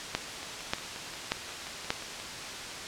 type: two click trains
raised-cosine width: 0.2 ms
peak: -9 / -23 dBFS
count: 4 / 11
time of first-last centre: 0.15-1.904 / 0.43-2.2 s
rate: 1.71 / 5.65 Hz
effects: white hiss -38 dBFS RMS until 2.87 s + low-pass 6000 Hz 12 dB/octave